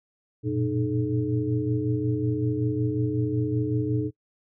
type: tone cluster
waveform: sine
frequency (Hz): 95.2 / 116.2 / 121.6 / 304.9 / 428.1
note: F#2 / A#2 / B2 / D#4 / A4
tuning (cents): +50 / -5 / -26 / -35 / -47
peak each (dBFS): -36 / -31 / -27 / -27 / -31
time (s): 0.43-4.11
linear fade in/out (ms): 50
effects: noise-tail reverb RT60 0.1 s tail -24 dB re dry